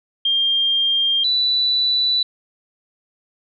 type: tone pair in turn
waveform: sine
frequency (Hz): 3200 / 3968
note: G7 / B7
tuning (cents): +35 / +7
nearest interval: major third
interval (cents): 372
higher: second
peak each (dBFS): -15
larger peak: neither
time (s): 0.25-1.24 / 1.24-2.23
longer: neither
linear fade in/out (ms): 5
effects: none